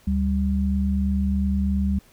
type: tone pair together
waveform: sine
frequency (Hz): 73.42 / 196.41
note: D2 / G3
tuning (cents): 0 / +4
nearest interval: octave + perfect fourth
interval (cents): 1704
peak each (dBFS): -22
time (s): 0.07-1.99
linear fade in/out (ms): 5
effects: pink hiss -56 dBFS RMS until 2.12 s